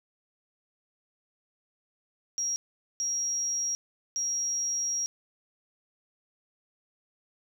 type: tone bursts at uneven times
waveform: sine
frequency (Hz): 5650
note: F8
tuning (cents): +19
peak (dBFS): -27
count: 3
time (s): 2.38-2.56 / 3-3.75 / 4.16-5.06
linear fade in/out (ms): 0
effects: 9-bit